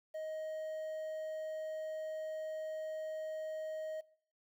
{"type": "tone with quantisation", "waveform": "triangle", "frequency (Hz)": 627, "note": "D#5", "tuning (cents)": 13, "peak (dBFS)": -37, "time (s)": [0.14, 4.01], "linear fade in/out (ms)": 10, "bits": 11, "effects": ["noise-tail reverb RT60 0.6 s tail -22 dB re dry"]}